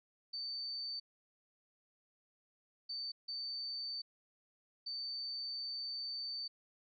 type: tone bursts at uneven times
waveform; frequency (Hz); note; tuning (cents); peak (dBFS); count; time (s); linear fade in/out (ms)
sine; 4565; D8; -50; -39; 4; 0.33-1 / 2.89-3.12 / 3.28-4.02 / 4.86-6.48; 10
effects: none